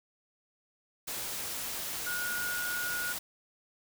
sine tone in noise, 1443 Hz, F#6, 44 cents flat, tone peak -33 dBFS, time 2.06-3.13 s, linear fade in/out 10 ms, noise white, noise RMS -37 dBFS, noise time 1.07-3.19 s, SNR +1 dB, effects none

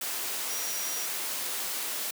sine tone in noise, 5760 Hz, F#8, 47 cents flat, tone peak -36 dBFS, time 0.5-1.06 s, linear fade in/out 5 ms, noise white, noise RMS -33 dBFS, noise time 0.01-2.11 s, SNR -6 dB, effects high-pass 300 Hz 12 dB/octave

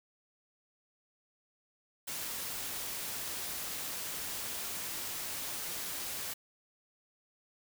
white noise, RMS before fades -39 dBFS, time 2.07-6.34 s, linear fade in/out 10 ms, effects none

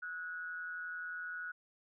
sine tone with amplitude modulation, 1464 Hz, F#6, 19 cents flat, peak -37 dBFS, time 0.02-1.52 s, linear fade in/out 10 ms, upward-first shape sine, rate 171 Hz, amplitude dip 55%, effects none

